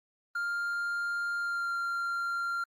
triangle tone with pitch glide, 1400 to 1385.5 Hz, F6 to F6, +4 to -14 cents, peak -28 dBFS, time 0.35-2.64 s, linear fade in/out 5 ms, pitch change -18 cents, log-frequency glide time 1.39-1.72 s, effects Opus 24 kbps

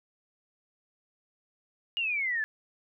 sine exponential sweep, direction down, 2884 to 1700 Hz, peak -27 dBFS, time 1.97-2.44 s, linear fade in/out 0 ms, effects none

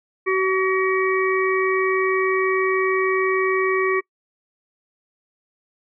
harmonic tone, 378.6 Hz, F#4, 40 cents sharp, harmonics 1 / 3 / 5 / 6, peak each -19 / -24 / -26 / -27 dBFS, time 0.26-4.01 s, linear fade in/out 20 ms, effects noise-tail reverb RT60 0.1 s tail -24 dB re dry

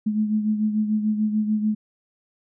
sine beating tone pair, 212.9 / 219.7 Hz, G#3 / A3, +43 / -2 cents, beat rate 6.8 Hz, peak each -20 / -28 dBFS, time 0.06-1.75 s, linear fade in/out 10 ms, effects none

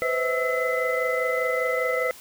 sine tone cluster, 503 / 528 / 645 / 1314 / 2028 Hz, B4 / C5 / E5 / E6 / B6, +32 / +16 / -38 / -6 / +45 cents, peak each -25 / -31 / -30 / -30 / -27 dBFS, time 0.02-2.11 s, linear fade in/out 0 ms, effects tanh soft clip ceiling -12 dBFS + white hiss -46 dBFS RMS until 2.2 s

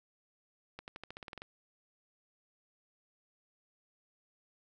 accelerating click train, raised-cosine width 0.3 ms, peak -28 dBFS, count 11, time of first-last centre 0.79-1.419 s, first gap 89 ms, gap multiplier 0.92, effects none

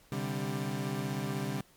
30% pulse chord, C suspended second, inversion none, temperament equal with one note detuned, 130.81 / 146.83 / 197.36 Hz, C3 / D3 / G3, 0 / 0 / +12 cents, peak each -34 dBFS, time 0.12-1.61 s, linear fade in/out 2 ms, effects pink hiss -62 dBFS RMS until 1.76 s + MP3 96 kbps

